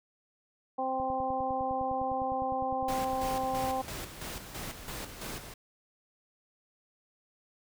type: harmonic tone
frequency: 261.6 Hz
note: C4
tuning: in tune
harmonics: 1 / 2 / 3 / 4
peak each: -39 / -35 / -31 / -39 dBFS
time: 0.78-3.82 s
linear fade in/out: 10 ms
type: click train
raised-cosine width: 5 ms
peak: -32 dBFS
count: 27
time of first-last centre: 1-3.64 s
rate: 9.85 Hz
type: noise with tremolo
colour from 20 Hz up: pink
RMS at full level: -39 dBFS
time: 2.88-5.54 s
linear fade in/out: 5 ms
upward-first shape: square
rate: 3 Hz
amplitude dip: 55%
effects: none